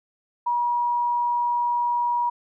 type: tone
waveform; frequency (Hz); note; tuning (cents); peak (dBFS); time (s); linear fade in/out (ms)
sine; 960; B5; -49; -20; 0.46-2.3; 10
effects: none